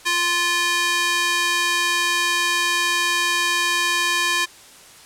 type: tone with high-pass filter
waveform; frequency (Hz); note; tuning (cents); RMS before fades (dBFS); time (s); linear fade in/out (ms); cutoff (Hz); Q
square; 348.5; F4; -4; -20; 0.05-4.46; 20; 1600; 0.97
effects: white hiss -45 dBFS RMS until 5.05 s + low-pass 10000 Hz 12 dB/octave